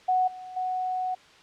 sine tone with level steps, 740 Hz, F#5, in tune, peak -20 / -38 / -26 dBFS, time 0.08-1.15 s, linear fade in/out 10 ms, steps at 0.27 / 0.56 s, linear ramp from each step 10 ms, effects white hiss -53 dBFS RMS until 1.42 s + low-pass 4000 Hz 12 dB/octave

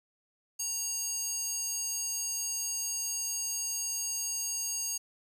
square tone with high-pass filter, 932.3 Hz, A#5, in tune, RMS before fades -34 dBFS, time 0.59-4.98 s, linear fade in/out 10 ms, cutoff 6300 Hz, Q 3.1, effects none

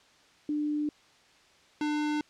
sine / square tone pair in turn, 298 / 299.7 Hz, D4 / D4, +25 / +35 cents, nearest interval unison, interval 10 cents, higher second, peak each -27 / -28 dBFS, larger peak first, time 0.49-0.89 / 1.81-2.21 s, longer neither, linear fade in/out 2 ms, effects white hiss -60 dBFS RMS until 2.29 s + low-pass 5000 Hz 12 dB/octave

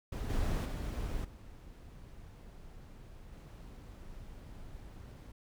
brown noise with level steps, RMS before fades -37 / -32 / -37 / -51 / -49 dBFS, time 0.12-5.32 s, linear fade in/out 5 ms, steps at 0.29 / 0.65 / 1.24 / 3.32 s, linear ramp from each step 10 ms, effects none

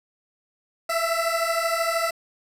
20% pulse beating tone pair, 659.3 / 672.3 Hz, E5 / E5, 0 / +34 cents, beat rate 13 Hz, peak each -20 dBFS, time 0.89-2.11 s, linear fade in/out 10 ms, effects resampled to 32000 Hz + 7-bit

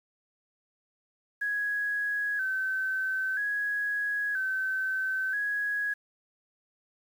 sine tone with vibrato, 1599 Hz, G6, 34 cents sharp, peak -27 dBFS, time 1.41-5.94 s, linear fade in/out 10 ms, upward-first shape square, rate 0.51 Hz, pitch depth 70 cents each way, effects 9-bit

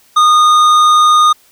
sine tone with tanh clipping, 1228 Hz, D#6, 23 cents flat, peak -7 dBFS, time 0.16-1.33 s, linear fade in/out 10 ms, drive 12 dB, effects white hiss -49 dBFS RMS until 1.51 s

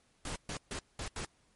pink noise bursts at uneven times, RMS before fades -39 dBFS, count 5, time 0.25-0.36 / 0.49-0.57 / 0.71-0.79 / 0.99-1.08 / 1.16-1.25 s, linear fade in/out 2 ms, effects pink hiss -70 dBFS RMS until 1.55 s + MP3 48 kbps

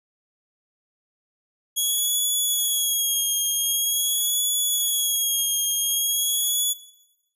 5% pulse tone with vibrato, 3322 Hz, G#7, in tune, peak -13 dBFS, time 1.76-6.74 s, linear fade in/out 20 ms, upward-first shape sine, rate 0.45 Hz, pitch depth 42 cents each way, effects noise-tail reverb RT60 0.9 s tail -17 dB re dry + resampled to 32000 Hz

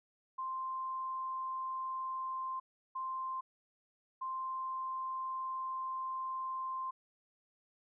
sine tone bursts at uneven times, 1046.5 Hz, C6, in tune, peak -36 dBFS, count 3, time 0.38-2.6 / 2.95-3.41 / 4.21-6.91 s, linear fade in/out 10 ms, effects none

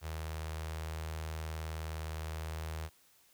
sawtooth tone with notch filter, 79.4 Hz, D#2, 36 cents sharp, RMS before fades -40 dBFS, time 0.01-2.9 s, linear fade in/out 50 ms, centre 240 Hz, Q 0.67, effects white hiss -66 dBFS RMS until 3.33 s

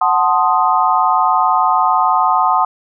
sine chord, F# diminished seventh, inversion none, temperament equal, 740 / 880 / 1046.5 / 1244.5 Hz, F#5 / A5 / C6 / Eb6, 0 / 0 / 0 / 0 cents, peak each -16 dBFS, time 0.01-2.65 s, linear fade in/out 5 ms, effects none

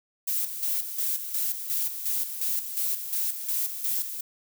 violet noise with tremolo, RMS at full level -27 dBFS, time 0.27-4.21 s, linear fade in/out 10 ms, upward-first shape square, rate 2.8 Hz, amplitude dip 60%, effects none

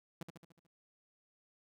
sawtooth tone with echo, 167.3 Hz, E3, 26 cents sharp, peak -37 dBFS, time 0.21-0.23 s, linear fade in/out 2 ms, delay 73 ms, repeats 6, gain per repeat -5 dB, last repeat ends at 0.668 s, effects none

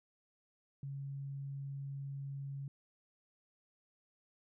sine tone, 138.59 Hz, C#3, in tune, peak -40 dBFS, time 0.83-2.68 s, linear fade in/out 2 ms, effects none

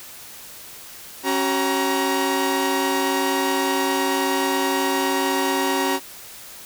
sawtooth tone cluster, 275 / 378.7 / 942 Hz, C#4 / F#4 / A#5, -14 / +40 / +18 cents, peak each -20 dBFS, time 1.23-6 s, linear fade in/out 50 ms, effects white hiss -40 dBFS RMS until 6.65 s

